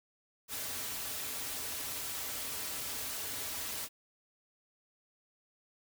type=noise with comb filter; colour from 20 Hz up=white; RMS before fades=-39 dBFS; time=0.48-3.89 s; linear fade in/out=50 ms; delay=5.6 ms; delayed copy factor=-0.65; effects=none